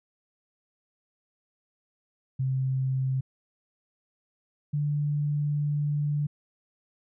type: tone pair in turn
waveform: sine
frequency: 131.9 / 146.88 Hz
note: C3 / D3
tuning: +14 / +1 cents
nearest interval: major second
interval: 187 cents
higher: second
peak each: -24 dBFS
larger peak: neither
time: 2.39-3.21 / 4.73-6.27 s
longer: second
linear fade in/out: 10 ms
effects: none